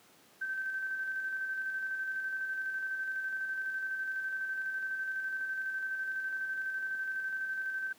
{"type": "tone with tremolo", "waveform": "sine", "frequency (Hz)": 1549, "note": "G6", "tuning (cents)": -21, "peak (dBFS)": -32, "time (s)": [0.41, 7.93], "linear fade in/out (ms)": 10, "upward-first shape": "square", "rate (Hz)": 12, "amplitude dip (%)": 30, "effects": ["pink hiss -61 dBFS RMS until 7.98 s", "high-pass 200 Hz 12 dB/octave"]}